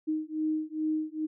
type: beating tone pair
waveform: sine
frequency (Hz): 310 / 312.4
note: D#4 / D#4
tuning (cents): -6 / +7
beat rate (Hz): 2.4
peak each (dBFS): -31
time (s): 0.07-1.27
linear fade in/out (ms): 20
effects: none